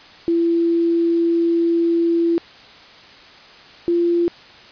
sine tone pair in turn, 336.8 / 343.5 Hz, E4 / F4, +37 / -29 cents, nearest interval unison, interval 34 cents, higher second, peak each -14 dBFS, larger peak neither, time 0.28-2.38 / 3.88-4.28 s, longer first, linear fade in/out 0 ms, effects white hiss -43 dBFS RMS until 4.71 s + resampled to 11025 Hz

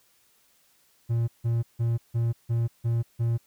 triangle tone bursts, 116.54 Hz, A#2, in tune, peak -20 dBFS, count 7, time 1.09-3.38 s, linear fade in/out 20 ms, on 190 ms, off 160 ms, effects white hiss -64 dBFS RMS until 3.46 s

